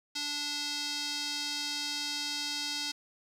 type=tone with band-pass filter; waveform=square; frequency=291.9 Hz; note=D4; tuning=10 cents flat; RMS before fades=-35 dBFS; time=0.15-2.92 s; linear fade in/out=10 ms; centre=4700 Hz; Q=2.5; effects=10-bit